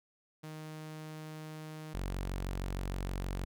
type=tone pair in turn; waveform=sawtooth; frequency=155.56 / 46.42 Hz; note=D#3 / F#1; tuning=0 / +6 cents; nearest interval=octave + major sixth; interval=2094 cents; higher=first; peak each=-39 / -31 dBFS; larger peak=second; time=0.43-1.94 / 1.94-3.45 s; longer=neither; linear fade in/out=10 ms; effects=none